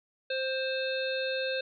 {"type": "harmonic tone", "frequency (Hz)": 525, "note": "C5", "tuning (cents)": 6, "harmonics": [1, 3, 5, 7, 8], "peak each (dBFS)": [-31, -36, -38, -39, -40], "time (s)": [0.3, 1.61], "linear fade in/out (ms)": 5, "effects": []}